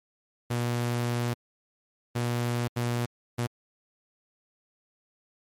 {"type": "tone bursts at uneven times", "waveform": "sawtooth", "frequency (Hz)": 120, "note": "B2", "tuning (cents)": -49, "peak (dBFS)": -22, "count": 4, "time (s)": [[0.5, 1.34], [2.15, 2.68], [2.76, 3.06], [3.38, 3.47]], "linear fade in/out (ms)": 10, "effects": ["MP3 64 kbps"]}